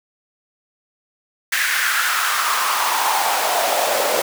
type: noise with high-pass filter sweep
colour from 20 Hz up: pink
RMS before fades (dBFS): -19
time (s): 1.52-4.22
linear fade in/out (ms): 5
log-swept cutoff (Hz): 1800 to 530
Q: 3.7
effects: none